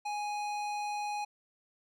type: tone with hard clipping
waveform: sine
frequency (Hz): 830.6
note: G#5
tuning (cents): 0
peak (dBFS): -35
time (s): 0.05-1.25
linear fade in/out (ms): 10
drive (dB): 15
effects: none